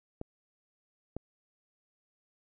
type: clicks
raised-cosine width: 2 ms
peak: -24 / -23 dBFS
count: 2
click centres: 0.214 / 1.166 s
effects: none